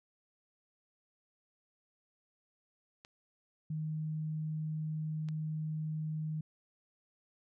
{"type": "clicks", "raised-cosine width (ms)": 0.2, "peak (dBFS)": -34, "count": 2, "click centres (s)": [3.049, 5.287]}
{"type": "tone", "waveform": "sine", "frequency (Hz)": 155.56, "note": "D#3", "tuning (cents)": 0, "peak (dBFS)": -34, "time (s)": [3.7, 6.41], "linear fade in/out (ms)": 5}
{"effects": []}